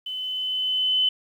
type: tone with level ramp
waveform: sine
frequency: 3029 Hz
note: F#7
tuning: 40 cents sharp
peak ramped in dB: -29 to -17 dBFS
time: 0.06-1.09 s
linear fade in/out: 5 ms
effects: 9-bit